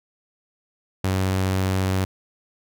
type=tone; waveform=sawtooth; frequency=94.6 Hz; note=F#2; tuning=39 cents sharp; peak=-16 dBFS; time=1.04-2.05 s; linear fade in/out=5 ms; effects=none